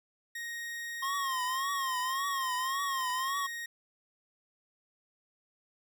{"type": "tone", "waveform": "40% pulse", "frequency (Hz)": 1871, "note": "A#6", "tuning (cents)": 6, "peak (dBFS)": -36, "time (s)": [0.35, 3.66], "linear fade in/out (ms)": 5}
{"type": "tone with vibrato", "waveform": "square", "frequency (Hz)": 1062, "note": "C6", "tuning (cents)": 25, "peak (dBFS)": -32, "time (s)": [1.02, 3.47], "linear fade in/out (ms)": 10, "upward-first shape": "triangle", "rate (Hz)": 1.8, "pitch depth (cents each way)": 120}
{"type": "click train", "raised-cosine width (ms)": 0.2, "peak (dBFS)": -35, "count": 5, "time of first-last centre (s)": [3.01, 3.37], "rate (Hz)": 11.1}
{"effects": []}